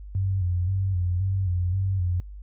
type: tone with vibrato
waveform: sine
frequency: 92.5 Hz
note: F#2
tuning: in tune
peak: -22 dBFS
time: 0.15-2.2 s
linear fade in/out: 0 ms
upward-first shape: square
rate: 1.9 Hz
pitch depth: 65 cents each way
effects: noise-tail reverb RT60 0.1 s tail -23 dB re dry + added 50 Hz sine -37 dBFS peak until 2.42 s